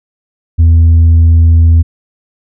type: tone with tanh clipping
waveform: sine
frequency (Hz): 82.41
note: E2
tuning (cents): 0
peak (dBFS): -3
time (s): 0.58-1.83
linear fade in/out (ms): 20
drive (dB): 2
effects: none